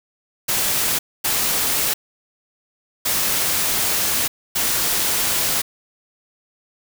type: noise bursts at uneven times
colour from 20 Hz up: white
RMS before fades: -20 dBFS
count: 4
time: 0.48-0.99 / 1.24-1.94 / 3.05-4.28 / 4.55-5.62 s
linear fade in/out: 10 ms
effects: none